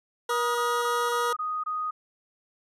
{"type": "tone", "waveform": "20% pulse", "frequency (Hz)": 477.6, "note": "A#4", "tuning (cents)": 42, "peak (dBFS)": -21, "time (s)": [0.29, 1.33], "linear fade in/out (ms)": 5}
{"type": "tone bursts", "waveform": "sine", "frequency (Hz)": 1244.5, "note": "D#6", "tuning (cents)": 0, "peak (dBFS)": -27, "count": 6, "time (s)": [0.3, 1.91], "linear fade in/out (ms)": 10, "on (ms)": 250, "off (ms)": 22}
{"effects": ["resampled to 32000 Hz"]}